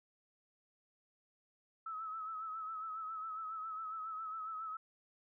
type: tone with vibrato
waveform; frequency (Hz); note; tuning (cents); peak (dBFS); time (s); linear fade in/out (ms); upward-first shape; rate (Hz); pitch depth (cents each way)
sine; 1295; E6; -31; -40; 1.86-4.77; 5; sine; 7.3; 45
effects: none